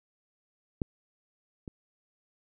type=clicks; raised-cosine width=3 ms; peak=-16 / -27 dBFS; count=2; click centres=0.818 / 1.678 s; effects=none